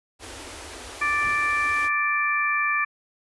pink band-stop noise, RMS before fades -38 dBFS, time 0.19-1.9 s, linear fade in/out 50 ms, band 100 to 250 Hz, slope 96 dB/octave
harmonic tone, 587.3 Hz, D5, in tune, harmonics 2 / 3 / 4, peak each -25 / -25 / -25 dBFS, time 1.01-2.85 s, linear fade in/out 10 ms
brown noise with exponential decay, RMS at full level -35 dBFS, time 1.24-1.8 s, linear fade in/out 1 ms, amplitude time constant 120 ms
effects high-pass 60 Hz 12 dB/octave + resampled to 24000 Hz

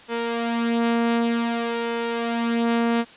sawtooth tone with flanger, 233.1 Hz, A#3, in tune, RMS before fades -23 dBFS, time 0.08-3.05 s, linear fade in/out 50 ms, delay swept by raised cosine 2 to 4.4 ms, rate 0.54 Hz, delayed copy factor +0.55, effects white hiss -46 dBFS RMS until 3.16 s + resampled to 8000 Hz

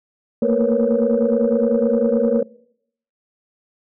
sine tone cluster, 225.2 / 235 / 463.3 / 489.6 / 553 Hz, A3 / A#3 / A#4 / B4 / C#5, +40 / +14 / -11 / -15 / -4 cents, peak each -20 dBFS, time 0.42-2.43 s, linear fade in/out 5 ms, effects noise-tail reverb RT60 0.7 s tail -22 dB re dry + tanh soft clip ceiling -7 dBFS

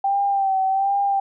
sine tone with vibrato, 782 Hz, G5, 4 cents flat, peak -17 dBFS, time 0.04-1.2 s, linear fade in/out 5 ms, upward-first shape sine, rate 1.3 Hz, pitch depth 43 cents each way, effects none

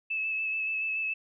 sine tone with vibrato, 2608 Hz, E7, 19 cents flat, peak -28 dBFS, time 0.1-1.14 s, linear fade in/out 10 ms, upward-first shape square, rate 7 Hz, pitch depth 16 cents each way, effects none

